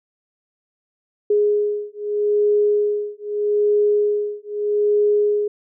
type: beating tone pair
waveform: sine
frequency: 415.3 / 416.1 Hz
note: G#4 / G#4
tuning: 0 / +3 cents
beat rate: 0.8 Hz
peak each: -19 dBFS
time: 1.3-5.48 s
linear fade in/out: 5 ms
effects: none